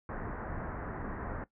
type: low-pass noise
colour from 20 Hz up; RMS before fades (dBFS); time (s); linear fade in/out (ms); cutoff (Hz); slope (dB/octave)
pink; -39; 0.09-1.44; 2; 1800; 48
effects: noise-tail reverb RT60 0.1 s tail -17 dB re dry